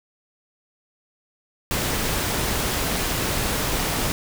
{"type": "noise", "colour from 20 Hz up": "pink", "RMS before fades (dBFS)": -24, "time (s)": [1.71, 4.12], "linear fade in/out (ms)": 0, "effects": []}